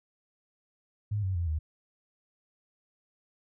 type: tone with pitch steps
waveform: sine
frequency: 104.3 / 94.54 / 85.7 / 77.69 Hz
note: G#2 / F#2 / F2 / D#2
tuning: +8 / +38 / -32 / -2 cents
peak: -27 dBFS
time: 1.11-1.59 s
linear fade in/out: 10 ms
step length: 120 ms
effects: none